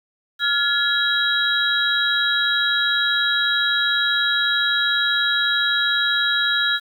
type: tone cluster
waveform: sine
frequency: 1401 / 1698 / 3282 / 3856 Hz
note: F6 / G#6 / G#7 / B7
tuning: +5 / +38 / -21 / -42 cents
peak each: -22 / -22 / -27 / -21 dBFS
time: 0.39-6.8 s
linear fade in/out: 50 ms
effects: 8-bit